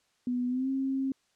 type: tone with pitch glide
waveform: sine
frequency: 247 to 267.8 Hz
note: B3 to C4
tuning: 0 to +40 cents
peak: -27 dBFS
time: 0.27-1.12 s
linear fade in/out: 2 ms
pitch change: +140 cents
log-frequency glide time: 0.48-0.69 s
effects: white hiss -71 dBFS RMS until 1.35 s + low-pass 7000 Hz 12 dB/octave